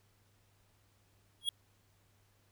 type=tone with exponential growth; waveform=square; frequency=3306 Hz; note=G#7; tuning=9 cents flat; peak=-27 dBFS; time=1.41-1.49 s; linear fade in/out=2 ms; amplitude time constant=16 ms; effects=added 100 Hz sine -70 dBFS peak until 2.51 s + pink hiss -72 dBFS RMS until 2.51 s